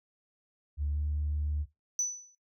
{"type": "tone with pitch glide", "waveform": "sine", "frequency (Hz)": [73, 74.4], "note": ["D2", "D2"], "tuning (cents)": [-10, 23], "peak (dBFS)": -28, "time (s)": [0.77, 1.66], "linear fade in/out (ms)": 50, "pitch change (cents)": 33, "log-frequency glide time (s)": [0.93, 0.98]}
{"type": "tone with exponential decay", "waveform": "sine", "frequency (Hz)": 5980, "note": "F#8", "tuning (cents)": 17, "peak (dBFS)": -22, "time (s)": [1.99, 2.35], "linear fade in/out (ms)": 2, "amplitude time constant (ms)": 77}
{"effects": ["noise-tail reverb RT60 0.2 s tail -17 dB re dry", "tanh soft clip ceiling -24 dBFS"]}